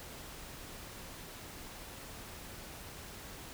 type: silence
effects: pink hiss -48 dBFS RMS until 3.53 s